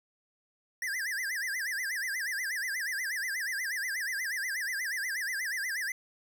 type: tone with vibrato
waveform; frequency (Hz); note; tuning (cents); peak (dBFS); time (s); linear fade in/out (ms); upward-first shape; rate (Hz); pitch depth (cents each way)
square; 1801; A6; +40; -32; 0.82-5.92; 2; sine; 8.3; 230
effects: none